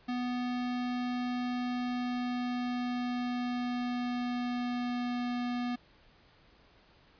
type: tone with pitch glide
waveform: square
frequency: 246.9 to 244.2 Hz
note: B3 to B3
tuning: 0 to -19 cents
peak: -32 dBFS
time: 0.08-5.76 s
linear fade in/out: 10 ms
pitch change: -19 cents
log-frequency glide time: 1.67-5.36 s
effects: pink hiss -62 dBFS RMS until 7.19 s + resampled to 11025 Hz